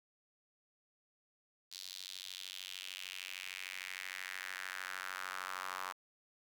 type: tone with high-pass filter sweep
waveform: sawtooth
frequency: 93.2 Hz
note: F#2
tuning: 13 cents sharp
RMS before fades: -45 dBFS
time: 1.71-5.93 s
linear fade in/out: 20 ms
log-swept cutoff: 4300 to 1100 Hz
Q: 2.9
effects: 11-bit